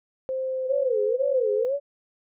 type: tone with pitch glide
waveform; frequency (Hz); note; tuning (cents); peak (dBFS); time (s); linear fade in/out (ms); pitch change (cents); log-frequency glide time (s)
sine; 523.3 to 514.9; C5 to C5; 0 to -28; -25; 0.29-1.65; 0; -28; 0.41-0.87
type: tone with vibrato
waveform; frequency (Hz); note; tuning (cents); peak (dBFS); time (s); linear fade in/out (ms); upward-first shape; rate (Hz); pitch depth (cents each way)
sine; 486.4; B4; -26; -22; 0.65-1.8; 50; sine; 2; 270
effects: none